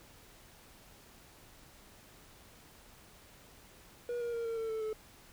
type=tone with pitch steps; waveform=triangle; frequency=481.4 / 473.1 / 465 / 457 / 449.2 / 441.4 / 433.9 Hz; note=B4 / A#4 / A#4 / A#4 / A4 / A4 / A4; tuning=-44 / +26 / -4 / -34 / +36 / +5 / -24 cents; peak=-32 dBFS; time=4.09-4.93 s; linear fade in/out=2 ms; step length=120 ms; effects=pink hiss -58 dBFS RMS until 5.32 s